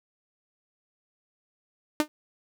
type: tone with exponential decay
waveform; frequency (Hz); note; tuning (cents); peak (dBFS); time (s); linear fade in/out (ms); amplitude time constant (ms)
sawtooth; 302.6; D#4; -48; -13; 2-2.08; 0; 16
effects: none